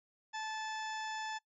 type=harmonic tone; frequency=872 Hz; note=A5; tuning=16 cents flat; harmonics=1 / 2 / 3 / 4 / 5 / 6 / 7 / 8; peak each=-40 / -43 / -51 / -50 / -60 / -51 / -61 / -54 dBFS; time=0.33-1.39 s; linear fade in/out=20 ms; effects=noise-tail reverb RT60 0.1 s tail -21 dB re dry